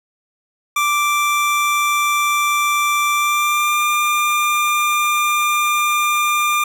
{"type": "tone with pitch glide", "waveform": "25% pulse", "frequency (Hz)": [1174.7, 1197.3], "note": ["D6", "D6"], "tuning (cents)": [0, 33], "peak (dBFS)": -11, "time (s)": [0.76, 6.64], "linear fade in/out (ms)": 5, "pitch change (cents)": 33, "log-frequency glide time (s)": [3.14, 3.82], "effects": []}